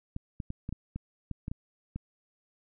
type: clicks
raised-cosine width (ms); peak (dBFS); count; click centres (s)
5; -23; 10; 0.164 / 0.402 / 0.504 / 0.691 / 0.726 / 0.96 / 1.313 / 1.481 / 1.515 / 1.96
effects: none